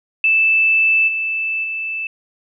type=tone with level steps; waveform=sine; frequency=2637 Hz; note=E7; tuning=in tune; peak=-11 / -18 / -21 dBFS; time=0.24-2.07 s; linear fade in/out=2 ms; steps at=1.07 / 1.63 s; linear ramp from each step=20 ms; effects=none